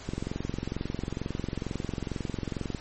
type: click train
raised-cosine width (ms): 3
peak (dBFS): -18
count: 60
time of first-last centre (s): 0.09-2.748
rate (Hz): 22.2
effects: pink hiss -45 dBFS RMS until 2.8 s + MP3 32 kbps